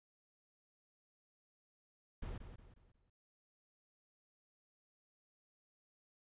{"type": "noise with echo", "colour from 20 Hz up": "brown", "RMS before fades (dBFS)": -44, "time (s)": [2.22, 2.38], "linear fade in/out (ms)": 5, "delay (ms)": 180, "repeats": 4, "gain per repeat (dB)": -8, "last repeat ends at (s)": 3.1, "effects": ["resampled to 8000 Hz"]}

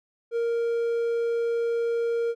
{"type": "tone", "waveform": "triangle", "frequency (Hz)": 466.2, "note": "A#4", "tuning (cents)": 0, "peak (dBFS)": -21, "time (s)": [0.31, 2.35], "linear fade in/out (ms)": 50, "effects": []}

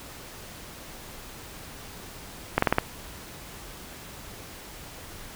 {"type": "slowing click train", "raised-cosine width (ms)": 0.5, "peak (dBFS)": -4, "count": 5, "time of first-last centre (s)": [2.58, 2.784], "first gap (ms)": 44, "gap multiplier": 1.1, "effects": ["pink hiss -43 dBFS RMS until 5.35 s"]}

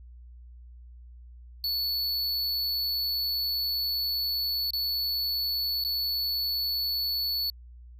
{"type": "tone with dropouts", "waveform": "square", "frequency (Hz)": 4435, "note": "C#8", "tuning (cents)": 0, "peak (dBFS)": -27, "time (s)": [1.64, 7.5], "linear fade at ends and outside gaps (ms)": 1, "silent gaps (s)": [[4.706, 4.734], [5.839, 5.848]], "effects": ["added 60 Hz sine -45 dBFS peak until 7.99 s"]}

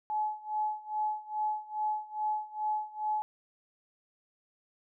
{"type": "tone with tremolo", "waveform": "sine", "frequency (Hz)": 853, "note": "G#5", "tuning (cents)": 46, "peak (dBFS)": -27, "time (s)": [0.1, 3.22], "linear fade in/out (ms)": 0, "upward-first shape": "sine", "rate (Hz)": 2.4, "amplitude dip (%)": 90, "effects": []}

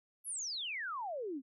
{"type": "exponential sweep", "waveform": "sine", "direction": "down", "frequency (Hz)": [11760, 247.7], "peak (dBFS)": -37, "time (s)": [0.24, 1.42], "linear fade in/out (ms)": 50, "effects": []}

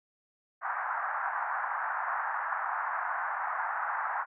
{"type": "band-pass noise", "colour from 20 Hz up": "pink", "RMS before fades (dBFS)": -33, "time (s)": [0.61, 4.26], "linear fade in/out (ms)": 50, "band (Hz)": [770, 1700], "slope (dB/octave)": 48, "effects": []}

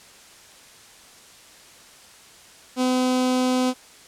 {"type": "tone with notch filter", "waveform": "sawtooth", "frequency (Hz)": 254.1, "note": "B3", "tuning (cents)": 49, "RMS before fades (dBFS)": -21, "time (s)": [2.76, 3.74], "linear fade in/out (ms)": 50, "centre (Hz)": 1800, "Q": 1.6, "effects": ["white hiss -48 dBFS RMS until 4.07 s", "low-pass 9000 Hz 12 dB/octave"]}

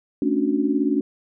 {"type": "chord", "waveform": "sine", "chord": "D major seventh", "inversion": "second", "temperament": "just", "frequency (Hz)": [220.2, 275.3, 293.7, 367.1], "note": ["A3", "C#4", "D4", "F#4"], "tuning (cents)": [2, -12, 0, -14], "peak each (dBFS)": [-26, -22, -22, -27], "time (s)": [0.22, 1.01], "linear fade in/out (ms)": 2, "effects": []}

